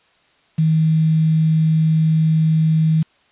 sine tone with quantisation, 158.8 Hz, D#3, 36 cents sharp, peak -12 dBFS, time 0.58-3.03 s, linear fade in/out 10 ms, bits 6, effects white hiss -57 dBFS RMS until 3.31 s + resampled to 8000 Hz

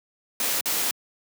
white noise with dropouts, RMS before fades -25 dBFS, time 0.4-0.91 s, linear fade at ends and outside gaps 2 ms, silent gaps 0.609-0.657 s, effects high-pass 200 Hz 12 dB/octave

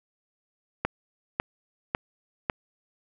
click train, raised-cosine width 0.5 ms, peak -9 dBFS, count 4, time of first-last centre 0.85-2.498 s, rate 1.82 Hz, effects none

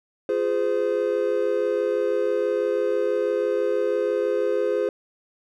triangle chord, F minor, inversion none, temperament equal with one note detuned, 349.2 / 415.3 / 514 Hz, F4 / Ab4 / C5, 0 / 0 / -31 cents, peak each -26 / -22 / -22 dBFS, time 0.29-4.89 s, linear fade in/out 2 ms, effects none

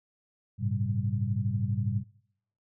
sine tone cluster, 100.5 / 112.8 / 134.4 / 194.4 Hz, G2 / A2 / C3 / G3, +44 / +44 / +47 / -14 cents, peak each -30 / -30 / -35 / -35 dBFS, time 0.58-2.04 s, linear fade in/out 50 ms, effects noise-tail reverb RT60 0.8 s tail -26 dB re dry

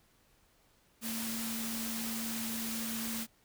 sine tone in noise, 226.5 Hz, A#3, 50 cents flat, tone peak -38 dBFS, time 1.01-3.27 s, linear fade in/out 50 ms, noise white, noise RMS -39 dBFS, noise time 1.01-3.27 s, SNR -2 dB, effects pink hiss -68 dBFS RMS until 3.44 s

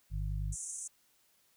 harmonic tone, 50.1 Hz, G1, 38 cents sharp, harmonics 1 / 2 / 3, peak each -34 / -39 / -41 dBFS, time 0.1-0.56 s, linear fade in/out 50 ms
pink band-pass noise, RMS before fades -42 dBFS, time 0.52-0.88 s, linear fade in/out 10 ms, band 6200 to 9800 Hz, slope 96 dB/octave
effects white hiss -70 dBFS RMS until 1.56 s

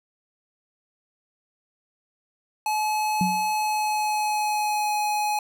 square tone with pitch glide, 855 to 840.3 Hz, A5 to G#5, -50 to +20 cents, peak -23 dBFS, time 2.66-5.39 s, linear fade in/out 2 ms, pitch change -30 cents, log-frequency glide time 3.54-4.95 s
sine tone with exponential decay, 183.6 Hz, F#3, 13 cents flat, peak -18 dBFS, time 3.21-3.54 s, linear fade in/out 2 ms, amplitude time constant 71 ms
effects none

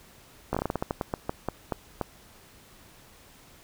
slowing click train, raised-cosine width 1 ms, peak -13 dBFS, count 16, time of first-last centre 0.53-2.013 s, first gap 16 ms, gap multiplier 1.23, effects pink hiss -54 dBFS RMS until 3.63 s

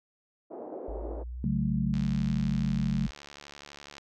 pink band-pass noise, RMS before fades -40 dBFS, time 0.5-1.24 s, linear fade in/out 20 ms, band 330 to 650 Hz, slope 24 dB/octave
sine linear two-way sweep, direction up then down, 51.1 to 64.3 to 51.1 Hz, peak -35 dBFS, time 0.88-3.11 s, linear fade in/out 5 ms, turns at 1.48 s
sine chord, F# minor, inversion second, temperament equal with one note detuned, 138.59 / 185 / 217.3 Hz, C#3 / F#3 / A3, 0 / 0 / -21 cents, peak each -30 dBFS, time 1.44-3.07 s, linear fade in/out 2 ms
click train, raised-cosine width 0.2 ms, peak -27 dBFS, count 148, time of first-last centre 1.94-3.982 s, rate 72 Hz
effects none

